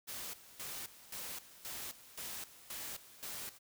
white noise with tremolo, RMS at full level -44 dBFS, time 0.07-3.59 s, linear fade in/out 20 ms, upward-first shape square, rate 1.9 Hz, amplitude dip 80%, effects none

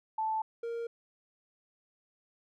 sine / triangle tone pair in turn, 877 / 465.6 Hz, A5 / A#4, -6 / -2 cents, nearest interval major seventh, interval 1096 cents, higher first, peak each -29 / -32 dBFS, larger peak first, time 0.18-0.42 / 0.63-0.87 s, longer neither, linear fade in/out 5 ms, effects none

